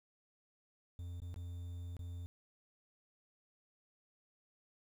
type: tone with dropouts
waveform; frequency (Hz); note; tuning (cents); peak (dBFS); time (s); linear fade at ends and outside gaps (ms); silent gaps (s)
triangle; 87.31; F2; 0; -40; 0.99-2.26; 0; 1.202-1.219 / 1.342-1.361 / 1.967-1.992
effects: 11-bit